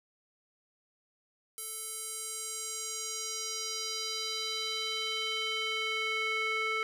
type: tone with band-pass filter sweep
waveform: square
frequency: 440 Hz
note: A4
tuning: in tune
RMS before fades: -35 dBFS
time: 1.58-6.83 s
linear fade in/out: 0 ms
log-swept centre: 11000 to 1900 Hz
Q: 2.4
effects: none